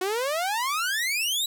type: exponential sweep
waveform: sawtooth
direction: up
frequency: 360.5 to 3951 Hz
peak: -21 dBFS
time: 0.01-1.46 s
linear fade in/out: 5 ms
effects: none